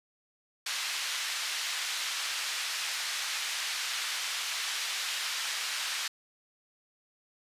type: band-pass noise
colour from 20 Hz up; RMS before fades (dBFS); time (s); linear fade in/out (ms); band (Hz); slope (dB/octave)
white; -34; 0.66-6.08; 5; 1400 to 4900; 12
effects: resampled to 32000 Hz